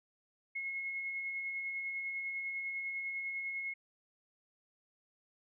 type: tone with tremolo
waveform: sine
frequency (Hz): 2170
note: C#7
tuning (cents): -37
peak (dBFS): -35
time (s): 0.55-3.74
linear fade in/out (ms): 10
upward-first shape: sine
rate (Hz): 10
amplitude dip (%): 30
effects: none

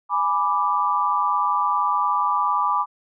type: chord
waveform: sine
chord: G# diminished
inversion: none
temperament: equal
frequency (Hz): 830.6 / 987.8 / 1174.7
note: G#5 / B5 / D6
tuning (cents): 0 / 0 / 0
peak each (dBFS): -26 / -22 / -21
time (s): 0.09-2.86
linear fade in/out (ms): 50
effects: none

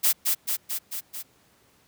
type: noise with echo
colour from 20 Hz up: blue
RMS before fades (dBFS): -20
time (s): 0.03-0.13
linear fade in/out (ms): 20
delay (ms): 220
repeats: 5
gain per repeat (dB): -3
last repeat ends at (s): 1.23
effects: pink hiss -61 dBFS RMS until 1.87 s + high-pass 80 Hz 12 dB/octave

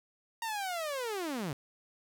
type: linear sweep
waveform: sawtooth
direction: down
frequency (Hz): 932.3 to 128.4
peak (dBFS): -30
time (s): 0.42-1.53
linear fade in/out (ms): 2
effects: none

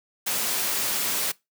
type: noise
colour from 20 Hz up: white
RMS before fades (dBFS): -26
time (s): 0.26-1.32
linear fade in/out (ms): 10
effects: noise-tail reverb RT60 0.2 s tail -22 dB re dry + high-pass 150 Hz 12 dB/octave

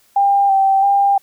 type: tone with vibrato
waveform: sine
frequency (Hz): 788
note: G5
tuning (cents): +9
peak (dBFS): -10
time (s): 0.16-1.18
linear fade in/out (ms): 5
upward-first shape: square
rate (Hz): 1.5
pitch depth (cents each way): 23
effects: white hiss -55 dBFS RMS until 1.22 s

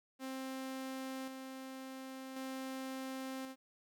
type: tone with tremolo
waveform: sawtooth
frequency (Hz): 263.7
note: C4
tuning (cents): +14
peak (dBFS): -37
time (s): 0.19-3.56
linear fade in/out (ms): 50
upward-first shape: square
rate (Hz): 0.46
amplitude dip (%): 40
effects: 13-bit

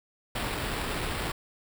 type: noise with sample-and-hold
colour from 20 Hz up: pink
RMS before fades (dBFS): -32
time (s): 0.35-1.32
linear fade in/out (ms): 5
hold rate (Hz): 6300
effects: none

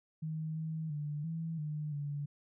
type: tone with pitch steps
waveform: sine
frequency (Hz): 157.5 / 159.1 / 148.1 / 163.3 / 151.1 / 144.6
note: D#3 / D#3 / D3 / E3 / D3 / D3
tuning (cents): +21 / +39 / +15 / -16 / +50 / -27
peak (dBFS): -35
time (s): 0.22-2.26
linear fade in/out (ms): 10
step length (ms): 340
effects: none

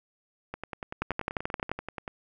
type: two click trains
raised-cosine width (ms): 0.5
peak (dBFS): -13 / -20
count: 9 / 17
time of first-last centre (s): 1.02-1.716 / 0.54-2.078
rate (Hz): 11.5 / 10.4
effects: none

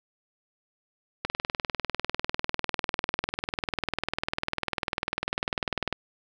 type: click train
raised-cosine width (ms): 0.3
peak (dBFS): -10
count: 95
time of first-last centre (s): 1.25-5.927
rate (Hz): 20.1
effects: none

